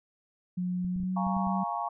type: tone with pitch glide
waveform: sine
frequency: 180.3 to 190.8 Hz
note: F#3 to G3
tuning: -45 to -47 cents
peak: -28 dBFS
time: 0.57-1.64 s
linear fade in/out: 10 ms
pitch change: +98 cents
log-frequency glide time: 0.88-1.36 s
type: clicks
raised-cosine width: 5 ms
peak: -30 dBFS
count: 7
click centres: 0.847 / 0.962 / 1.001 / 1.033 / 1.268 / 1.367 / 1.47 s
type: chord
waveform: sine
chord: Bb minor seventh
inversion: second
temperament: equal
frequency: 698.5 / 830.6 / 932.3 / 1108.7 Hz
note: F5 / Ab5 / Bb5 / Db6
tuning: 0 / 0 / 0 / 0 cents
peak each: -35 dBFS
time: 1.16-1.89 s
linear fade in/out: 10 ms
effects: none